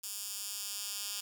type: tone with high-pass filter sweep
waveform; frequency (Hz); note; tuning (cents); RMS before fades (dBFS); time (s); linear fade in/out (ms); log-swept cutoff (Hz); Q
10% pulse; 203.5; G#3; -35; -40; 0.03-1.21; 10; 6800 to 4500; 0.87
effects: none